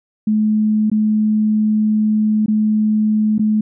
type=tone with dropouts; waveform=sine; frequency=214.4 Hz; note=A3; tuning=45 cents flat; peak=-12 dBFS; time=0.27-3.61 s; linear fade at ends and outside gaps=5 ms; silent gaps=0.9-0.915 / 2.461-2.481 / 3.382-3.393 s; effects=none